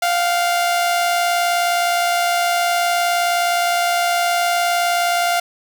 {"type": "tone pair together", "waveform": "sawtooth", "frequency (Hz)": [698.5, 757.9], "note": ["F5", "F#5"], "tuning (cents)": [0, 41], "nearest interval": "minor second", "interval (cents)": 141, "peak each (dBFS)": [-12, -23], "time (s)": [0.02, 5.4], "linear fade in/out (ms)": 5, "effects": []}